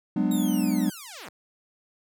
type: chord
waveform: triangle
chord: G# half-diminished seventh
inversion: third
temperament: just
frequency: 186.89 / 207.7 / 249.2 / 299 Hz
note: F#3 / G#3 / B3 / D4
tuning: +18 / 0 / +16 / +31 cents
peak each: -25 dBFS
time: 0.16-0.9 s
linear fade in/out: 5 ms
type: linear sweep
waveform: 5% pulse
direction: down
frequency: 3819 to 123.47 Hz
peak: -28 dBFS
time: 0.31-1.29 s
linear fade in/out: 5 ms
effects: none